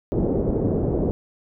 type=low-pass noise; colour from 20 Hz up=white; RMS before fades=-22 dBFS; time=0.12-1.11 s; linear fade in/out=0 ms; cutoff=460 Hz; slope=24 dB/octave; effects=none